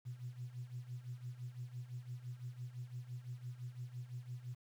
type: tone with tremolo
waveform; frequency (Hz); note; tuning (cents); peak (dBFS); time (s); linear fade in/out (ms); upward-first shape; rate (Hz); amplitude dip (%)
sine; 123.47; B2; 0; -40; 0.05-4.55; 20; sine; 5.9; 80
effects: tanh soft clip ceiling -36 dBFS + 11-bit